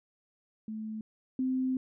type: tone pair in turn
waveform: sine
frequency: 217.7 / 258.9 Hz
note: A3 / C4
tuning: -18 / -18 cents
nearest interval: minor third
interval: 300 cents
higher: second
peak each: -35 / -27 dBFS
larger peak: second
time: 0.68-1.01 / 1.39-1.77 s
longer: second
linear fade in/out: 2 ms
effects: none